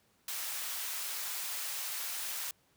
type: high-pass noise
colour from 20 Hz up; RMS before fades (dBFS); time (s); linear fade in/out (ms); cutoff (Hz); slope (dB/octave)
white; -38; 0.28-2.51; 2; 840; 12
effects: pink hiss -70 dBFS RMS until 2.76 s + high-pass 80 Hz 12 dB/octave